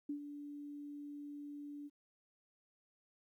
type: tone with ADSR envelope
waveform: sine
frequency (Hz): 290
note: D4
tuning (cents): -22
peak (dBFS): -36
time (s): 0.09-1.9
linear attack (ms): 6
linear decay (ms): 95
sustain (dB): -9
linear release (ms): 38
effects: 13-bit